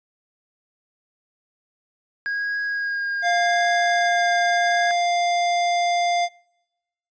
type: tone with vibrato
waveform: triangle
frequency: 1635 Hz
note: G#6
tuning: 28 cents flat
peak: -21 dBFS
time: 2.26-4.91 s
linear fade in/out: 0 ms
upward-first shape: sine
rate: 0.83 Hz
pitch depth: 17 cents each way
type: tone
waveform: square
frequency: 698.5 Hz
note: F5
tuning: in tune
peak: -19 dBFS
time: 3.22-6.29 s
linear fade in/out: 50 ms
effects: noise-tail reverb RT60 0.9 s tail -26 dB re dry + resampled to 16000 Hz